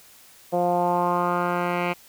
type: tone with low-pass filter sweep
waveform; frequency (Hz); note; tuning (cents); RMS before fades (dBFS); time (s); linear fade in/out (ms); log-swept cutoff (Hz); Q
10% pulse; 176; F3; +14; -23; 0.52-1.94; 20; 620 to 2300; 3.1
effects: white hiss -51 dBFS RMS until 2.08 s